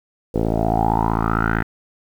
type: tone with low-pass filter sweep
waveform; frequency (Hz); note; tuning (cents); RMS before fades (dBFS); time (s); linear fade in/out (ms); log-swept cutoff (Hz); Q
10% pulse; 55.4; A1; +13; -19; 0.34-1.63; 10; 500 to 1700; 7.3
effects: 8-bit